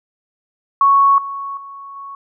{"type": "tone with level steps", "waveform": "sine", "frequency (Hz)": 1108.7, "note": "C#6", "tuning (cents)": 0, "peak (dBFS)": [-8, -23, -31, -29], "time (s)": [0.81, 2.15], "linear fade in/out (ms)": 2, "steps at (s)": [1.18, 1.57, 1.96], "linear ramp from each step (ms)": 2, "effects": []}